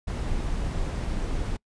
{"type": "noise", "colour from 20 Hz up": "brown", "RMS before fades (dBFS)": -28, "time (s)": [0.07, 1.57], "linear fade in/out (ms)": 10, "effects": ["noise-tail reverb RT60 0.1 s tail -25 dB re dry", "resampled to 22050 Hz"]}